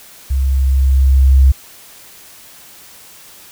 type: tone with level ramp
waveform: sine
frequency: 66.8 Hz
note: C2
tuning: 36 cents sharp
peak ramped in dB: -12 to -3 dBFS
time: 0.3-1.52 s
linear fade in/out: 10 ms
effects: tanh soft clip ceiling 0 dBFS + white hiss -40 dBFS RMS until 3.51 s